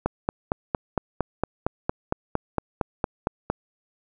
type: click train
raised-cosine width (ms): 1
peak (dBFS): -8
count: 16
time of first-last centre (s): 0.06-3.5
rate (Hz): 4.36
effects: none